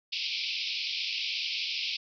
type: band-pass noise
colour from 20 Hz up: pink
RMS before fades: -33 dBFS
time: 0.12-1.97 s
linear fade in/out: 10 ms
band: 2300 to 5300 Hz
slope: 96 dB/octave
effects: none